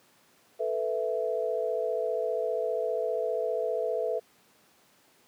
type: chord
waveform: sine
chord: A suspended second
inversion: none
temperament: just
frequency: 440 / 495 / 660 Hz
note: A4 / B4 / E5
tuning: 0 / +4 / +2 cents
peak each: -31 dBFS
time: 0.59-4.2 s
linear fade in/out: 20 ms
effects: pink hiss -62 dBFS RMS until 5.27 s + high-pass 200 Hz 12 dB/octave